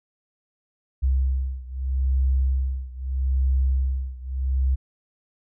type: beating tone pair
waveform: sine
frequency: 65.41 / 66.2 Hz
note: C2 / C2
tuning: 0 / +21 cents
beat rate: 0.79 Hz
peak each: -22 / -24 dBFS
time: 1.02-4.76 s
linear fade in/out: 20 ms
effects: none